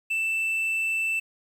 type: tone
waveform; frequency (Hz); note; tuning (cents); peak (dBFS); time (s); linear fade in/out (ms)
triangle; 2656; E7; +12; -22; 0.1-1.2; 10
effects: 9-bit